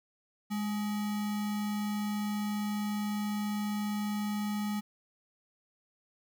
sine tone with sample-and-hold, 207.7 Hz, G#3, in tune, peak -30 dBFS, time 0.5-4.81 s, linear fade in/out 20 ms, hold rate 1050 Hz, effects none

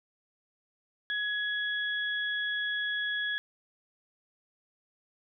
sine tone pair together, 1678 / 3356 Hz, G#6 / G#7, +17 / +17 cents, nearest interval octave, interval 1200 cents, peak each -30 / -35 dBFS, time 1.1-3.38 s, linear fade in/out 0 ms, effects none

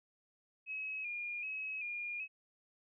sine tone with vibrato, 2489 Hz, D#7, in tune, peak -38 dBFS, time 0.66-2.28 s, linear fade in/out 50 ms, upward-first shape square, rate 1.3 Hz, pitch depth 49 cents each way, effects none

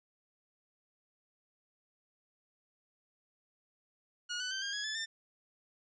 15% pulse tone with pitch steps, 1444 / 1497.5 / 1553 / 1610.6 / 1670.3 / 1732.2 / 1796.4 Hz, F#6 / F#6 / G6 / G6 / G#6 / A6 / A6, -43 / +20 / -17 / +46 / +9 / -28 / +35 cents, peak -29 dBFS, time 4.29-5.06 s, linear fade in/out 20 ms, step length 110 ms, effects resampled to 16000 Hz

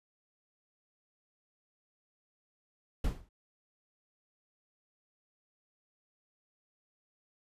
brown noise with exponential decay, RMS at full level -26 dBFS, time 3.04-3.29 s, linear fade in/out 5 ms, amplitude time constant 54 ms, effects resampled to 32000 Hz

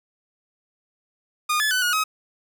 sawtooth tone with pitch steps, 1222 / 1723 / 1503 / 1445 / 1270 Hz, D#6 / A6 / F#6 / F#6 / D#6, -32 / -37 / +27 / -41 / +35 cents, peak -16 dBFS, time 1.49-2.04 s, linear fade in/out 10 ms, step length 110 ms, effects none

